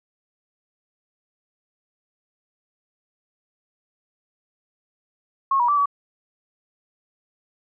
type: tone with pitch steps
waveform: sine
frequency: 1088 / 963 / 1163 / 1139 Hz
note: C#6 / B5 / D6 / C#6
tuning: -33 / -44 / -17 / +47 cents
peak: -16 dBFS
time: 5.51-5.858 s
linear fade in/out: 5 ms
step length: 87 ms
effects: none